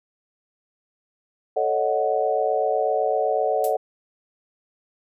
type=chord; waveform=sine; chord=D# half-diminished seventh; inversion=second; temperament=equal; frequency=440 / 554.4 / 622.3 / 740 Hz; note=A4 / C#5 / D#5 / F#5; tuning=0 / 0 / 0 / 0 cents; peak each=-25 / -25 / -25 / -24 dBFS; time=1.56-3.77 s; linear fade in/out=10 ms
type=noise with exponential decay; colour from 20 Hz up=violet; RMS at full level=-26 dBFS; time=3.64-3.76 s; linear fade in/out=2 ms; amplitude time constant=26 ms
effects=resampled to 32000 Hz